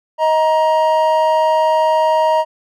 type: tone pair together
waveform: triangle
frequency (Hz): 629 / 942.4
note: D#5 / A#5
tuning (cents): +19 / +19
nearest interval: perfect fifth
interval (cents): 700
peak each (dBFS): -12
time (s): 0.18-2.45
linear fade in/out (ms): 50
effects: none